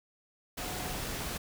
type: tone in noise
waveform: sine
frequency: 728 Hz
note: F#5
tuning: 28 cents flat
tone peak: -45 dBFS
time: 0.6-0.96 s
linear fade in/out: 10 ms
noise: pink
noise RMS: -37 dBFS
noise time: 0.57-1.38 s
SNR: -11 dB
effects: none